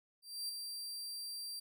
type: tone with ADSR envelope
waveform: sawtooth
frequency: 4710 Hz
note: D8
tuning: 4 cents sharp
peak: -34 dBFS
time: 0.22-1.6 s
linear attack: 270 ms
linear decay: 6 ms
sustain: -5 dB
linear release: 10 ms
effects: none